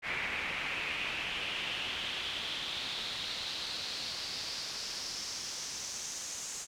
brown noise with band-pass filter sweep, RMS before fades -38 dBFS, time 0.02-6.67 s, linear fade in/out 50 ms, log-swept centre 2200 to 6900 Hz, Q 3.7, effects none

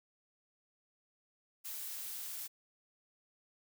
blue noise, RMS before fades -43 dBFS, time 1.64-2.48 s, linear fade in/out 20 ms, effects none

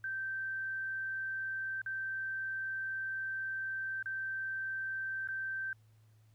sine tone with dropouts, 1559 Hz, G6, 10 cents flat, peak -35 dBFS, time 0.04-5.73 s, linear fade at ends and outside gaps 2 ms, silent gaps 1.817-1.861 / 4.027-4.058 / 5.275-5.286 s, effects added 109 Hz sine -61 dBFS peak until 6.34 s + pink hiss -75 dBFS RMS until 6.34 s

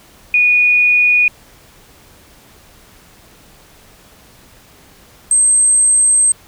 sine tone pair in turn, 2460 / 8310 Hz, D#7 / C9, -20 / -13 cents, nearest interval octave + major sixth, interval 2107 cents, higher second, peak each -8 dBFS, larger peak neither, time 0.34-1.28 / 5.31-6.32 s, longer second, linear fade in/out 2 ms, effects pink hiss -45 dBFS RMS until 6.47 s

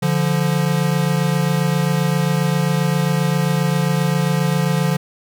square tone pair together, 145.48 / 173 Hz, D3 / F3, -16 / -16 cents, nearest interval minor third, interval 300 cents, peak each -19 dBFS, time 0.02-4.97 s, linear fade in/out 10 ms, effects none

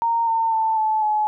sine tone with pitch steps, 925 / 906 / 887.3 / 869.1 / 851.2 Hz, A#5 / A#5 / A5 / A5 / G#5, -14 / -50 / +14 / -22 / +42 cents, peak -17 dBFS, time 0.02-1.27 s, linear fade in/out 0 ms, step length 250 ms, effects none

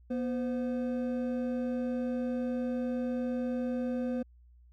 triangle tone pair together, 242.7 / 514.3 Hz, B3 / C5, -30 / -30 cents, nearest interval octave + minor second, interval 1300 cents, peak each -29 / -34 dBFS, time 0.1-4.23 s, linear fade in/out 10 ms, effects added 60 Hz sine -55 dBFS peak until 4.72 s

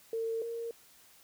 sine tone pair in turn, 453.1 / 463.4 Hz, A#4 / A#4, -49 / -10 cents, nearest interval unison, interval 39 cents, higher second, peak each -31 / -35 dBFS, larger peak first, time 0.13-0.42 / 0.42-0.71 s, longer neither, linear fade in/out 2 ms, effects white hiss -60 dBFS RMS until 1.23 s

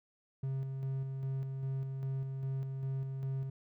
triangle tone with tremolo, 134.2 Hz, C3, 44 cents sharp, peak -31 dBFS, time 0.43-3.5 s, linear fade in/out 5 ms, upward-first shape square, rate 2.5 Hz, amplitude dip 35%, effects none

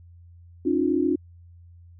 sine tone cluster, 274.1 / 308.2 / 356 Hz, C#4 / D#4 / F4, -19 / -16 / +33 cents, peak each -24 dBFS, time 0.65-1.16 s, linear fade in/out 10 ms, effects added 86 Hz sine -46 dBFS peak until 1.99 s

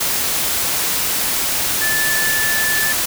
sine tone in noise, 1747 Hz, A6, 13 cents flat, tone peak -18 dBFS, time 1.81-2.93 s, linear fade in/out 10 ms, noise white, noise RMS -19 dBFS, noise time 0-3.06 s, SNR -2 dB, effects none

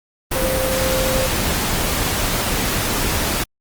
sine tone in noise, 523.3 Hz, C5, in tune, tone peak -20 dBFS, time 0.35-1.27 s, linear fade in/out 10 ms, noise pink, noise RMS -20 dBFS, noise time 0.31-3.44 s, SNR -3 dB, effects Opus 32 kbps

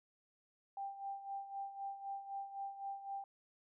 sine tone with tremolo, 790 Hz, G5, 13 cents sharp, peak -39 dBFS, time 0.77-3.24 s, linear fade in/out 2 ms, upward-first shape sine, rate 3.9 Hz, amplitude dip 70%, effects none

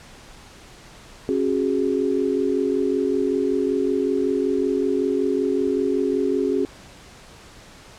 sine chord, C# suspended fourth, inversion none, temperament equal with one note detuned, 272.9 / 370 / 415.3 Hz, C#4 / F#4 / G#4, -27 / 0 / 0 cents, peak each -23 dBFS, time 1.29-6.65 s, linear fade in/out 0 ms, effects pink hiss -45 dBFS RMS until 7.98 s + low-pass 8000 Hz 12 dB/octave

